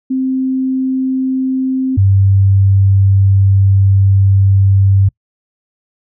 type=tone pair in turn; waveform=sine; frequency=261.6 / 97.68 Hz; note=C4 / G2; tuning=0 / -6 cents; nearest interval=octave + perfect fourth; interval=1706 cents; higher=first; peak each=-12 / -6 dBFS; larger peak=second; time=0.1-1.97 / 1.97-5.09 s; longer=second; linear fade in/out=10 ms; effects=noise-tail reverb RT60 0.1 s tail -26 dB re dry